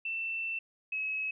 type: tone pair in turn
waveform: sine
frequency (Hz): 2677 / 2568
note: E7 / E7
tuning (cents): +26 / -46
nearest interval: minor second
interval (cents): 72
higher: first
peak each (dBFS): -32 / -31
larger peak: second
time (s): 0.05-0.59 / 0.92-1.31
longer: first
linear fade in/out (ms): 5
effects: none